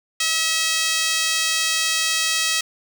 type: tone with high-pass filter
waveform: 5% pulse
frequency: 644 Hz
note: E5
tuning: 41 cents flat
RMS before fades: -21 dBFS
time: 0.2-2.61 s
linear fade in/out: 5 ms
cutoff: 1800 Hz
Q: 0.99
effects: none